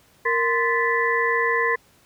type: tone cluster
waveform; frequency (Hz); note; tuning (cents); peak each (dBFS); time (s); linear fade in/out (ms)
sine; 464.6 / 1035 / 1752 / 1979; A#4 / C6 / A6 / B6; -6 / -19 / -8 / +3; -24; 0.25-1.76; 10
effects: pink hiss -57 dBFS RMS until 2.05 s + high-pass 60 Hz 12 dB/octave